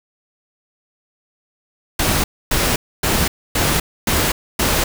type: noise bursts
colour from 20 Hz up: pink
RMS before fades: -17 dBFS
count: 6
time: 1.99-4.84 s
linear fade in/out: 5 ms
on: 250 ms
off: 270 ms
effects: none

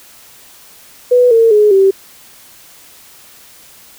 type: tone with pitch steps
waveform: sine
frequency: 493.9 / 455.5 / 420.1 / 387.5 Hz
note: B4 / A#4 / G#4 / G4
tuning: 0 / -40 / +20 / -20 cents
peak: -5 dBFS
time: 1.11-1.91 s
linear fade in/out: 10 ms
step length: 200 ms
effects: white hiss -41 dBFS RMS until 3.98 s

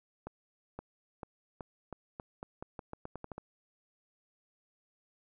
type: accelerating click train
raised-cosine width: 1 ms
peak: -27 dBFS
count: 15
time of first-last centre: 0.27-3.38 s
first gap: 520 ms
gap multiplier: 0.85
effects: none

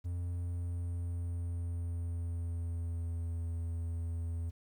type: tone with pitch glide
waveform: triangle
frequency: 87.31 to 83.75 Hz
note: F2 to E2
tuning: 0 to +28 cents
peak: -32 dBFS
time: 0.04-4.51 s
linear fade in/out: 20 ms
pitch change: -72 cents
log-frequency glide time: 0.2-3.51 s
effects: 11-bit

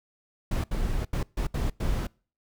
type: noise bursts at uneven times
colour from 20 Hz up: brown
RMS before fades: -27 dBFS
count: 6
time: 0.51-0.64 / 0.71-1.05 / 1.13-1.23 / 1.37-1.47 / 1.54-1.7 / 1.8-2.07 s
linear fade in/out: 5 ms
effects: noise-tail reverb RT60 0.4 s tail -25 dB re dry

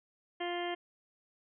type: harmonic tone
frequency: 350 Hz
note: F4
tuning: 4 cents sharp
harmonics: 1 / 2 / 3 / 4 / 5 / 6 / 7 / 8 / 9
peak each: -37 / -38 / -46 / -52 / -45 / -44 / -55 / -49 / -46 dBFS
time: 0.4-0.75 s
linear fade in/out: 10 ms
effects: none

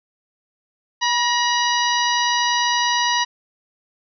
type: harmonic tone with a mistuned harmonic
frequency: 969 Hz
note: B5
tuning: 33 cents flat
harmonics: 1 / 2 / 3 / 4 / 5 / 6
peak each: -20 / -23 / -25 / -26 / -27 / -28 dBFS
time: 1.01-3.25 s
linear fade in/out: 20 ms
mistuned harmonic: 2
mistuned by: -49 cents
effects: none

